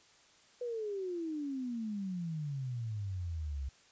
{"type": "exponential sweep", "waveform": "sine", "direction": "down", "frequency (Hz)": [497.4, 65.41], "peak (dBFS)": -35, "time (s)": [0.61, 3.69], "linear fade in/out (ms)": 5, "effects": ["white hiss -63 dBFS RMS until 3.91 s", "resampled to 16000 Hz"]}